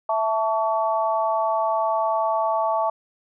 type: chord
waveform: sine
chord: A major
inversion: second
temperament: equal with one note detuned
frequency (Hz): 659.3 / 880 / 1130.1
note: E5 / A5 / C#6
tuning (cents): 0 / 0 / +33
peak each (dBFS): -23 / -23 / -26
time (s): 0.09-2.9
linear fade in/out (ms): 5
effects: none